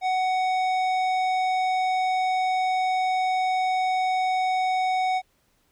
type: tone with tanh clipping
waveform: sine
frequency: 745 Hz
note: F#5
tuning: 12 cents sharp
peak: -23 dBFS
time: 0.01-5.22 s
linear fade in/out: 50 ms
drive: 13 dB
effects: pink hiss -67 dBFS RMS until 5.71 s